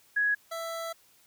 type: tone pair in turn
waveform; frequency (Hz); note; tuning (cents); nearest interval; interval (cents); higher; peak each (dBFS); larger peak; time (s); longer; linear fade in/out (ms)
sine / 25% pulse; 1669 / 662.3; G#6 / E5; +8 / +8; octave + major third; 1600; first; -23 / -30; first; 0.16-0.35 / 0.51-0.93; second; 10
effects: white hiss -62 dBFS RMS until 1.26 s